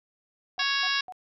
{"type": "tone bursts", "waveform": "sine", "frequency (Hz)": 740, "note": "F#5", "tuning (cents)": 0, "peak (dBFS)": -37, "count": 3, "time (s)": [0.58, 1.123], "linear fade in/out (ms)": 0, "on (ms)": 41, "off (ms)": 210}
{"type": "harmonic tone", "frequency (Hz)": 554.4, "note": "C#5", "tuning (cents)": 0, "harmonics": [2, 3, 4, 5, 6, 7, 8, 9, 10], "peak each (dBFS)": [-33, -29, -35, -32, -34, -32, -39, -33, -36], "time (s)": [0.59, 1.01], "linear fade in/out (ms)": 5}
{"effects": []}